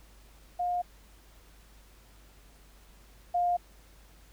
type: tone pair in turn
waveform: sine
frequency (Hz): 711 / 705.7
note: F5 / F5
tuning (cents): +31 / +18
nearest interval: unison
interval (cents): 13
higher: first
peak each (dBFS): -27 / -24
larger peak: second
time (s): 0.59-0.82 / 3.34-3.57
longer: neither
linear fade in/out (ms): 10
effects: added 50 Hz sine -55 dBFS peak until 4.32 s + pink hiss -60 dBFS RMS until 4.32 s